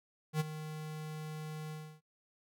square tone with ADSR envelope, 154.8 Hz, D#3, 9 cents flat, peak -28 dBFS, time 0.33-2.01 s, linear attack 72 ms, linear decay 22 ms, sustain -13 dB, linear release 300 ms, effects noise-tail reverb RT60 0.1 s tail -20 dB re dry

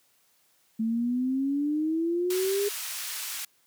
sine exponential sweep, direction up, 220 to 411.9 Hz, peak -24 dBFS, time 0.79-2.69 s, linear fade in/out 10 ms
white band-pass noise, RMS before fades -35 dBFS, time 2.3-3.45 s, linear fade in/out 5 ms, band 1300 to 15000 Hz, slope 12 dB/octave
effects white hiss -66 dBFS RMS until 3.66 s + high-pass 100 Hz 12 dB/octave

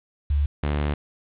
sine / sawtooth tone pair in turn, 72 / 73.47 Hz, D2 / D2, -34 / +1 cents, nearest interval unison, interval 35 cents, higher second, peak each -18 dBFS, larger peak neither, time 0.3-0.46 / 0.63-0.94 s, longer second, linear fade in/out 5 ms, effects resampled to 8000 Hz + 8-bit

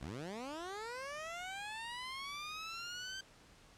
15% pulse linear sweep, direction up, 55.3 to 1569 Hz, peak -36 dBFS, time 0.01-3.21 s, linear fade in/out 5 ms, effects pink hiss -62 dBFS RMS until 3.77 s + low-pass 8000 Hz 12 dB/octave

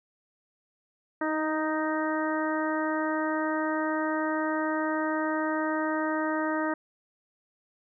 harmonic tone with a mistuned harmonic, 311.1 Hz, D#4, in tune, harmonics 1 / 2 / 3 / 4 / 5 / 6, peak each -29 / -32 / -34 / -35 / -36 / -37 dBFS, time 1.21-6.74 s, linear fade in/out 5 ms, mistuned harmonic 1, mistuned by +15 cents, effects none

